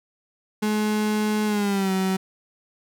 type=tone with pitch glide; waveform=35% pulse; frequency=212.6 to 189.41 Hz; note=G#3 to F#3; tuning=+41 to +41 cents; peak=-19 dBFS; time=0.62-2.17 s; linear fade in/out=10 ms; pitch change=-200 cents; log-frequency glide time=1.46-1.92 s; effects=none